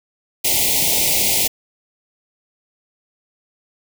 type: band-stop noise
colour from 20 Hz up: white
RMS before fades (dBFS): -17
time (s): 0.44-1.48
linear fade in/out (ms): 10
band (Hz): 910 to 2000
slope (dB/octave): 96
effects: none